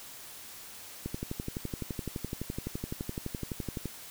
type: click train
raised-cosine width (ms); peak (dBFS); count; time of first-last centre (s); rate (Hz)
3; -21; 34; 1.06-3.857; 11.8
effects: white hiss -47 dBFS RMS until 4.1 s